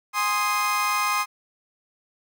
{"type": "chord", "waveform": "30% pulse", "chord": "Ab major", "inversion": "none", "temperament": "equal with one note detuned", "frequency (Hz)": [825.3, 1046.5, 1244.5], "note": ["Ab5", "C6", "Eb6"], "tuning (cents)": [-11, 0, 0], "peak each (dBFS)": [-28, -22, -22], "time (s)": [0.13, 1.26], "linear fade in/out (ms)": 50, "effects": []}